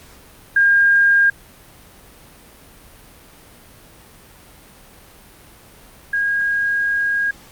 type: tone pair in turn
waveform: sine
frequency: 1613 / 1632.7 Hz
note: G6 / G#6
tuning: +49 / -30 cents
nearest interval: unison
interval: 21 cents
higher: second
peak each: -10 / -16 dBFS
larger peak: first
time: 0.56-1.3 / 6.13-7.31 s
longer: second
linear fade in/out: 5 ms
effects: pink hiss -45 dBFS RMS until 7.51 s + Opus 48 kbps